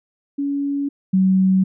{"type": "tone pair in turn", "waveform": "sine", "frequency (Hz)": [282, 188.87], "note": ["C#4", "F#3"], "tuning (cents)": [30, 36], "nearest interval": "perfect fifth", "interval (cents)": 694, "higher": "first", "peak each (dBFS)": [-19, -12], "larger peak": "second", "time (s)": [[0.38, 0.89], [1.13, 1.64]], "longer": "neither", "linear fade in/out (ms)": 10, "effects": []}